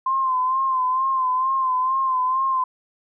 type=tone with vibrato; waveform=sine; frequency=1041 Hz; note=C6; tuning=9 cents flat; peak=-18 dBFS; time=0.06-2.64 s; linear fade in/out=5 ms; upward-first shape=sine; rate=2.2 Hz; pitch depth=49 cents each way; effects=none

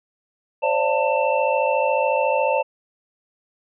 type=tone cluster; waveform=sine; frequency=527 / 581 / 679 / 894 / 2672 Hz; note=C5 / D5 / F5 / A5 / E7; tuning=+12 / -19 / -49 / +27 / +23 cents; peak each=-22 / -22 / -30 / -22 / -28 dBFS; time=0.62-2.63 s; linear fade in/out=20 ms; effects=none

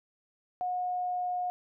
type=tone with pitch glide; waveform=sine; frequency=725 to 720.8 Hz; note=F#5 to F#5; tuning=-35 to -45 cents; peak=-29 dBFS; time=0.61-1.5 s; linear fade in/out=0 ms; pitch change=-10 cents; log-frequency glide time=0.72-1.34 s; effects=none

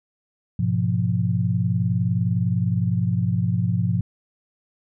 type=chord; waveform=sine; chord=F diminished; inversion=first; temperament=equal; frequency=103.83 / 123.47 / 174.61 Hz; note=Ab2 / Cb3 / F3; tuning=0 / 0 / 0 cents; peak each=-23 dBFS; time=0.59-4.01 s; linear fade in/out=5 ms; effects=none

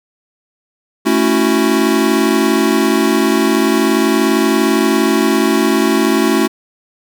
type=chord; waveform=square; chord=F# minor seventh; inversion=first; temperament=equal; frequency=220 / 277.2 / 329.6 / 370 Hz; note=A3 / C#4 / E4 / F#4; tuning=0 / 0 / 0 / 0 cents; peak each=-17 dBFS; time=1.05-6.48 s; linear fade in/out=20 ms; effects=none

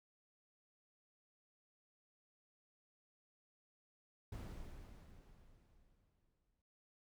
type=noise with exponential decay; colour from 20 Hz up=brown; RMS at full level=-45 dBFS; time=4.32-6.62 s; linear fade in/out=5 ms; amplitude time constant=500 ms; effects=none

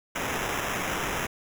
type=noise with sample-and-hold; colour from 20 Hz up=blue; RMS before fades=-30 dBFS; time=0.15-1.27 s; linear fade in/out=10 ms; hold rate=4410 Hz; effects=none

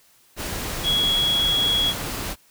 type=tone in noise; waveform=sine; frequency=3334 Hz; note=G#7; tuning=6 cents sharp; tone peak=-18 dBFS; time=0.83-1.94 s; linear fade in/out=50 ms; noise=pink; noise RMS=-29 dBFS; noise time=0.36-2.36 s; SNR=+8 dB; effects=white hiss -57 dBFS RMS until 2.5 s

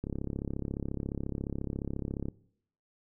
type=click train; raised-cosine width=3 ms; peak=-22 dBFS; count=78; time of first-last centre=0.04-2.285 s; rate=34.3 Hz; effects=noise-tail reverb RT60 0.7 s tail -21 dB re dry

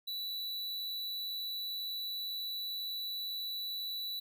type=tone; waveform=square; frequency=3951 Hz; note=B7; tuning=in tune; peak=-37 dBFS; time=0.07-4.2 s; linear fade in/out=10 ms; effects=none

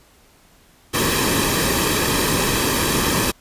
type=noise with comb filter; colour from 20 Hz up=pink; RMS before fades=-19 dBFS; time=0.93-3.32 s; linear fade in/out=20 ms; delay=1.4 ms; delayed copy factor=-0.6; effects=pink hiss -53 dBFS RMS until 3.4 s + resampled to 32000 Hz

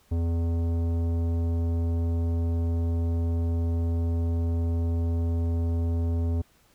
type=tone with tanh clipping; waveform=triangle; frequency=83.9 Hz; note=E2; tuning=31 cents sharp; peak=-25 dBFS; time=0.11-6.42 s; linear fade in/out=10 ms; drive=18 dB; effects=pink hiss -62 dBFS RMS until 6.74 s

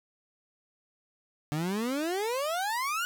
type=exponential sweep; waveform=30% pulse; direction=up; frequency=144.7 to 1474 Hz; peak=-26 dBFS; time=1.52-3.05 s; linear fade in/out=0 ms; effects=none

